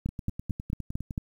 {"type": "two click trains", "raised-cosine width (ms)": 5, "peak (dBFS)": [-17, -22], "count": [6, 11], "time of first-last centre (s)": [[0.06, 1.179], [0.09, 1.108]], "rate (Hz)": [4.47, 9.82], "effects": ["9-bit"]}